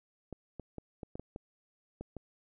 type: clicks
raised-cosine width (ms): 2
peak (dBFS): -28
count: 9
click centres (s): 0.327 / 0.597 / 0.783 / 1.032 / 1.155 / 1.196 / 1.361 / 2.01 / 2.167
effects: none